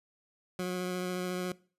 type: tone with vibrato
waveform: 20% pulse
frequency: 181.4 Hz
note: F#3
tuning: 34 cents flat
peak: -27 dBFS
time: 0.59-1.52 s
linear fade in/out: 2 ms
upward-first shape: triangle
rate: 14 Hz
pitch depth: 15 cents each way
effects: noise-tail reverb RT60 0.4 s tail -21 dB re dry + resampled to 32000 Hz